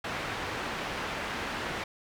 white low-pass noise, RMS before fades -35 dBFS, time 0.04-1.84 s, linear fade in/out 5 ms, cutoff 2000 Hz, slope 12 dB/octave, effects none

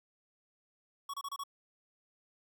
square tone bursts, 1116 Hz, C#6, 11 cents sharp, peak -38 dBFS, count 5, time 1.09-1.437 s, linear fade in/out 5 ms, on 47 ms, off 28 ms, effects none

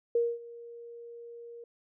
sine tone with ADSR envelope, 470 Hz, A#4, 14 cents sharp, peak -22 dBFS, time 0.15-1.64 s, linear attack 4 ms, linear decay 230 ms, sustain -21 dB, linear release 3 ms, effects none

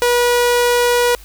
sawtooth tone, 484.3 Hz, B4, 34 cents flat, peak -8 dBFS, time 0.02-1.15 s, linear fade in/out 0 ms, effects added 50 Hz sine -38 dBFS peak until 1.24 s + white hiss -44 dBFS RMS until 1.24 s

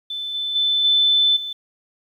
sine tone with level steps, 3520 Hz, A7, in tune, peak -25 / -22 / -16 / -13 / -26 dBFS, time 0.1-1.53 s, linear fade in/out 5 ms, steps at 0.34 / 0.55 / 0.84 / 1.36 s, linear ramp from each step 10 ms, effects 9-bit

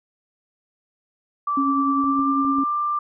sine tone with pitch glide, 1165 to 1185.4 Hz, D6 to D6, -14 to +16 cents, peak -20 dBFS, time 1.47-2.99 s, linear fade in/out 5 ms, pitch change +30 cents, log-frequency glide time 2.01-2.29 s
sine tone with tremolo, 275.2 Hz, C#4, 12 cents flat, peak -18 dBFS, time 1.57-2.64 s, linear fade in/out 5 ms, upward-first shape triangle, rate 10 Hz, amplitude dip 45%
clicks, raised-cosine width 2 ms, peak -27 dBFS, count 4, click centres 2.042 / 2.193 / 2.449 / 2.585 s
effects none

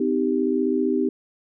sine chord, C minor, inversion none, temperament equal with one note detuned, 255.9 / 311.1 / 392 Hz, C4 / Eb4 / G4, -38 / 0 / 0 cents, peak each -23 / -24 / -23 dBFS, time 0-1.09 s, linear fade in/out 5 ms, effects none

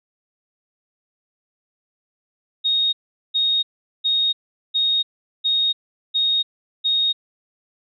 sine tone bursts, 3729 Hz, A#7, in tune, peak -16 dBFS, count 7, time 2.64-7.13 s, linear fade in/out 20 ms, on 290 ms, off 410 ms, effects none

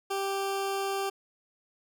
20% pulse tone, 392 Hz, G4, in tune, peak -24 dBFS, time 0.1-1.1 s, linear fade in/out 10 ms, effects none

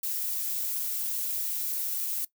violet noise with flanger, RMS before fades -31 dBFS, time 0.03-2.25 s, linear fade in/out 5 ms, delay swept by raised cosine 1.8 to 6.2 ms, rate 3.5 Hz, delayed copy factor -0.5, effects noise-tail reverb RT60 0.1 s tail -19 dB re dry

